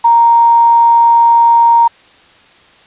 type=tone with quantisation; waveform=sine; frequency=932.3 Hz; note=A#5; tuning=in tune; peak=-4 dBFS; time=0.04-1.88 s; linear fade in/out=10 ms; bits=5; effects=white hiss -44 dBFS RMS until 2.86 s + resampled to 8000 Hz

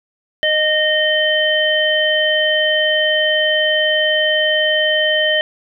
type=harmonic tone; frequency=616 Hz; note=D#5; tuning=17 cents flat; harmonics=1 / 3 / 5; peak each=-17 / -17 / -17 dBFS; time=0.43-5.41 s; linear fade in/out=0 ms; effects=none

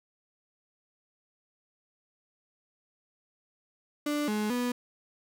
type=tone with pitch steps; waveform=35% pulse; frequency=294.6 / 211.6 / 245.3 Hz; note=D4 / G#3 / B3; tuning=+6 / +33 / -12 cents; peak=-26 dBFS; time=4.06-4.72 s; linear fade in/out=5 ms; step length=220 ms; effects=none

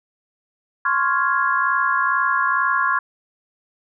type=chord; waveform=sine; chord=Db major seventh; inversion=third; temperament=equal; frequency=1046.5 / 1108.7 / 1396.9 / 1661.2 Hz; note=C6 / Db6 / F6 / Ab6; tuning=0 / 0 / 0 / 0 cents; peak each=-22 dBFS; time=0.85-2.99 s; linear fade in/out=5 ms; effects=none

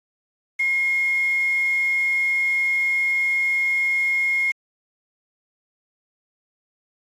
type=tone with quantisation; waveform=sine; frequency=2148 Hz; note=C7; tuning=45 cents sharp; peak=-18 dBFS; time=0.59-4.52 s; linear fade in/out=10 ms; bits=6; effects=low-pass 8000 Hz 12 dB/octave + AAC 48 kbps

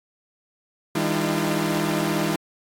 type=tone cluster; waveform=sawtooth; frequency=159.6 / 201.2 / 304 / 341 Hz; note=D#3 / G3 / D#4 / F4; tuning=+44 / +45 / -40 / -41 cents; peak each=-23 dBFS; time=0.95-2.36 s; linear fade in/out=5 ms; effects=AAC 64 kbps

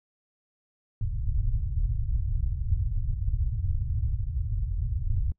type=low-pass noise; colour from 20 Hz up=pink; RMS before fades=-27 dBFS; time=1.01-5.32 s; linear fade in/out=2 ms; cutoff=120 Hz; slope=48 dB/octave; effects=noise-tail reverb RT60 0.1 s tail -25 dB re dry

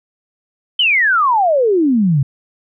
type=exponential sweep; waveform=sine; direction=down; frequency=3133 to 129.2 Hz; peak=-10 dBFS; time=0.79-2.23 s; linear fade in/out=5 ms; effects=none

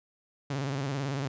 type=tone with vibrato; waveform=sawtooth; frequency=137.7 Hz; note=C#3; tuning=11 cents flat; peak=-26 dBFS; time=0.5-1.28 s; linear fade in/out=5 ms; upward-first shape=square; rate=18 Hz; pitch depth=75 cents each way; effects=resampled to 16000 Hz

